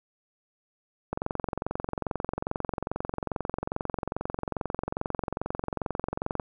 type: click train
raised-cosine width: 1 ms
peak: -15 dBFS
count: 119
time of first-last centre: 1.13-6.398 s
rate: 22.4 Hz
effects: none